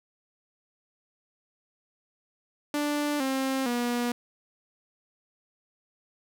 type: tone with pitch steps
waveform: sawtooth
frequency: 293.7 / 266.2 / 241.3 Hz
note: D4 / C4 / B3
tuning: 0 / +30 / -40 cents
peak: -22 dBFS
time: 2.74-4.12 s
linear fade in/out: 2 ms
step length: 460 ms
effects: none